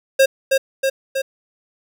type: tone with echo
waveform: square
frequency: 537 Hz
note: C5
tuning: 45 cents sharp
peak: -10 dBFS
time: 0.19-0.26 s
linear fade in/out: 10 ms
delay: 320 ms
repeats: 3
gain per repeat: -3 dB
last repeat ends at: 1.22 s
effects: none